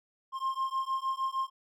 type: beating tone pair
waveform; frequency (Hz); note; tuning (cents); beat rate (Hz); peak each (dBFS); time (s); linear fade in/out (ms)
triangle; 1059 / 1065.5; C6 / C6; +21 / +31; 6.5; -31; 0.32-1.5; 50
effects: none